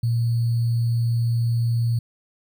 sine tone with sample-and-hold, 117.1 Hz, A#2, 8 cents sharp, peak -18 dBFS, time 0.03-1.99 s, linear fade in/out 5 ms, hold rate 4410 Hz, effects none

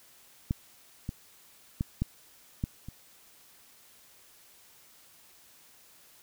clicks, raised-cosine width 5 ms, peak -15 / -21 / -16 / -15 / -17 / -28 dBFS, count 6, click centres 0.509 / 1.091 / 1.809 / 2.02 / 2.639 / 2.886 s, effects white hiss -58 dBFS RMS until 6.22 s

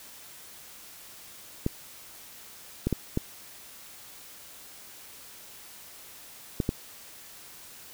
clicks, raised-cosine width 3 ms, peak -12 dBFS, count 6, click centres 1.664 / 2.87 / 2.927 / 3.174 / 6.602 / 6.691 s, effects white hiss -48 dBFS RMS until 7.93 s

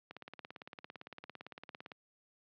click train, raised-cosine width 0.3 ms, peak -30 dBFS, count 33, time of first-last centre 0.11-1.918 s, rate 17.7 Hz, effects high-pass 150 Hz 12 dB/octave + low-pass 4000 Hz 12 dB/octave

